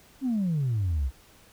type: exponential sweep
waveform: sine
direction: down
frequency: 277.2 to 60.9 Hz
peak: -22 dBFS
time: 0.21-1.11 s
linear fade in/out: 50 ms
effects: tanh soft clip ceiling -21 dBFS + pink hiss -56 dBFS RMS until 1.52 s